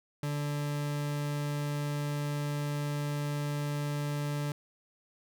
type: tone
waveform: 40% pulse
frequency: 146 Hz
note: D3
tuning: 10 cents flat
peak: -30 dBFS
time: 0.23-4.52 s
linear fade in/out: 2 ms
effects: none